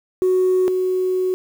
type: tone pair in turn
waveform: sine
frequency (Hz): 370 / 370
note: F#4 / F#4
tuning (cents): 0 / 0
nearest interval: unison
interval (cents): 0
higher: neither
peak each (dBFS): -12 / -16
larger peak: first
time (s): 0.22-0.68 / 0.68-1.34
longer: second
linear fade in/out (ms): 0
effects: tanh soft clip ceiling -11 dBFS + 7-bit